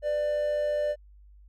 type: tone pair together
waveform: triangle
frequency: 499.5 / 594 Hz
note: B4 / D5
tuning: +20 / +20 cents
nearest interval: minor third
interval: 300 cents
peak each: -35 / -23 dBFS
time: 0.02-0.96 s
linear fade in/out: 50 ms
effects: added 50 Hz sine -50 dBFS peak until 1.48 s